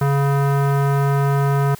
square tone with low-pass filter, 139.9 Hz, C#3, 16 cents sharp, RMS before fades -17 dBFS, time 0.01-1.75 s, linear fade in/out 5 ms, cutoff 1300 Hz, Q 1.8, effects white hiss -42 dBFS RMS until 1.79 s

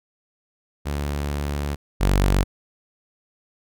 sawtooth tone pair in turn, 72.1 / 47.79 Hz, D2 / G1, -31 / -43 cents, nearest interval perfect fifth, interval 712 cents, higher first, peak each -20 / -12 dBFS, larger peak second, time 0.85-1.76 / 2-2.44 s, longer first, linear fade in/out 20 ms, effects none

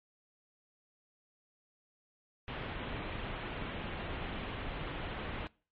pink low-pass noise, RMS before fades -40 dBFS, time 2.48-5.47 s, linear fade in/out 0 ms, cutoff 3400 Hz, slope 48 dB/octave, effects noise-tail reverb RT60 0.4 s tail -23 dB re dry + MP3 32 kbps

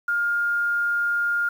sine tone with quantisation, 1412 Hz, F6, 19 cents sharp, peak -20 dBFS, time 0.08-1.49 s, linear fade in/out 5 ms, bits 8, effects none

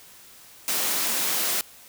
white high-pass noise, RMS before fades -25 dBFS, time 0.68-1.61 s, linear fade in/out 0 ms, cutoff 180 Hz, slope 24 dB/octave, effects white hiss -49 dBFS RMS until 1.88 s

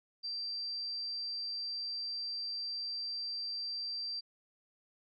sine tone, 4699 Hz, D8, in tune, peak -36 dBFS, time 0.23-4.21 s, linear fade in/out 20 ms, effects none

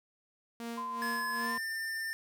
sawtooth tone with tremolo, 233.1 Hz, A#3, in tune, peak -33 dBFS, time 0.6-1.58 s, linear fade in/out 0 ms, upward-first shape sine, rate 2.6 Hz, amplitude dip 75%
sine tone, 1028 Hz, C6, 31 cents flat, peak -35 dBFS, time 0.77-1.58 s, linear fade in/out 10 ms
square tone with pitch glide, 1706 to 1796 Hz, G#6 to A6, +46 to +35 cents, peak -35 dBFS, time 1.02-2.13 s, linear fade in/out 0 ms, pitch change +89 cents, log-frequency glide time 1.39-1.53 s
effects none

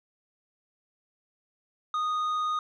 sine tone with tanh clipping, 1238 Hz, D#6, 9 cents flat, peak -27 dBFS, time 1.94-2.59 s, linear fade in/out 2 ms, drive 6 dB, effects none

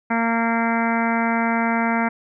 harmonic tone, 230 Hz, A#3, 23 cents flat, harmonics 1 / 2 / 3 / 4 / 5 / 6 / 7 / 8 / 9 / 10, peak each -21 / -32 / -26 / -25 / -34 / -28 / -30 / -34 / -29 / -34 dBFS, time 0.1-2.09 s, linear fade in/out 10 ms, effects none

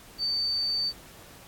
sine tone, 4570 Hz, D8, 48 cents flat, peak -25 dBFS, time 0.18-0.93 s, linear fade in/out 50 ms, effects pink hiss -50 dBFS RMS until 1.47 s + AAC 64 kbps

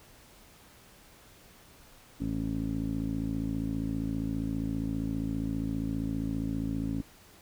15% pulse tone with low-pass filter, 55 Hz, A1, in tune, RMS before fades -32 dBFS, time 2.2-7.02 s, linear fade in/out 10 ms, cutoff 290 Hz, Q 6.3, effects pink hiss -56 dBFS RMS until 7.41 s

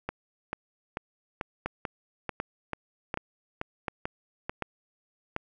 two click trains, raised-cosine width 0.5 ms, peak -16 / -15 dBFS, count 11 / 6, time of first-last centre 0.09-4.495 / 1.66-5.364 s, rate 2.27 / 1.35 Hz, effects none

